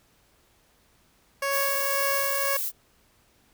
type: tone with tremolo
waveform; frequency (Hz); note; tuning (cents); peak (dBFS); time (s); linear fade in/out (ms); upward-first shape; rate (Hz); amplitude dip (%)
15% pulse; 554.4; C#5; 0; -18; 1.42-2.57; 5; sine; 1.9; 30
type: noise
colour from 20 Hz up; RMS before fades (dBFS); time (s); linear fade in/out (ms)
violet; -29; 1.5-2.72; 50
effects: pink hiss -63 dBFS RMS until 3.53 s